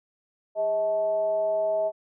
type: tone with frequency modulation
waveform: sine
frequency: 640 Hz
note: D#5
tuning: 49 cents sharp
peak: -22 dBFS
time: 0.55-1.92 s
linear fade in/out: 50 ms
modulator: 232 Hz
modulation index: 0.38
effects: none